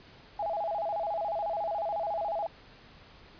sine tone with vibrato, 740 Hz, F#5, in tune, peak -29 dBFS, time 0.39-2.47 s, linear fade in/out 5 ms, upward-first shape square, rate 14 Hz, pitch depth 190 cents each way, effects pink hiss -54 dBFS RMS until 3.39 s + resampled to 11025 Hz

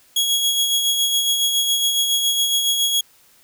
sawtooth tone with tremolo, 3322 Hz, G#7, in tune, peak -12 dBFS, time 0.16-3.01 s, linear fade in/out 5 ms, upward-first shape sine, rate 7.2 Hz, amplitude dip 40%, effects white hiss -54 dBFS RMS until 3.43 s

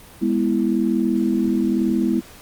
sine chord, E major, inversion first, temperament equal with one note detuned, 205.9 / 246.9 / 329.6 Hz, G#3 / B3 / E4, -15 / 0 / 0 cents, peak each -21 dBFS, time 0.21-2.21 s, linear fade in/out 20 ms, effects pink hiss -44 dBFS RMS until 2.41 s + Opus 32 kbps

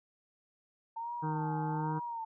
sine tone with vibrato, 902 Hz, A5, 43 cents sharp, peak -36 dBFS, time 0.96-2.25 s, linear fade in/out 10 ms, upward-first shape sine, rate 1.2 Hz, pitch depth 100 cents each way
harmonic tone, 155.56 Hz, D#3, in tune, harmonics 1 / 2 / 3 / 5 / 6 / 7 / 8 / 9 / 10, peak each -34 / -40 / -44 / -48 / -50 / -51 / -52 / -53 / -54 dBFS, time 1.22-2 s, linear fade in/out 20 ms
effects none

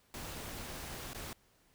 pink noise with dropouts, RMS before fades -44 dBFS, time 0.14-1.33 s, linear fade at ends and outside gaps 1 ms, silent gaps 1.133-1.147 s, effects pink hiss -69 dBFS RMS until 1.74 s

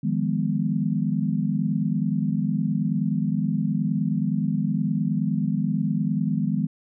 sine chord, F half-diminished seventh, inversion third, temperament equal with one note detuned, 155.56 / 174.61 / 204.7 / 246.9 Hz, Eb3 / F3 / Ab3 / Cb4, 0 / 0 / -25 / 0 cents, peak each -26 / -28 / -25 / -28 dBFS, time 0.03-6.67 s, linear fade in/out 10 ms, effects none

